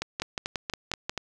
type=two click trains; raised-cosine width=0.2 ms; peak=-13 / -12 dBFS; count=5 / 7; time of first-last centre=0.22-1.177 / 0.02-1.095 s; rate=4.18 / 5.58 Hz; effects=none